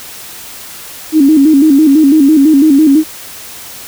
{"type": "tone with vibrato", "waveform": "sine", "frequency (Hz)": 293.7, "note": "D4", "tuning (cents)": 0, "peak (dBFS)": -3, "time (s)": [1.12, 3.04], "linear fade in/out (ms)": 50, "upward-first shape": "square", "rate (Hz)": 6, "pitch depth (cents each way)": 110, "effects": ["white hiss -29 dBFS RMS until 3.87 s"]}